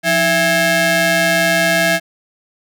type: ring-modulated tone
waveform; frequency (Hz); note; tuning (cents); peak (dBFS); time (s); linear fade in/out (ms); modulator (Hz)
sawtooth; 492.5; B4; -5; -5; 0.03-2; 50; 1160
effects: none